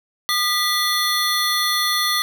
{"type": "tone cluster", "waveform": "square", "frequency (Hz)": [1215, 1966, 3465, 4292], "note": ["D#6", "B6", "A7", "C8"], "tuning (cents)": [-42, -8, -27, 43], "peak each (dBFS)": -24, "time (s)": [0.29, 2.22], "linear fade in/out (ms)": 0, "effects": []}